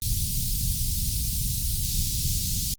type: band-stop noise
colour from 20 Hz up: pink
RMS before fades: -26 dBFS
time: 0.02-2.74 s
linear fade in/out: 2 ms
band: 160 to 4200 Hz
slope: 24 dB/octave
effects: Opus 32 kbps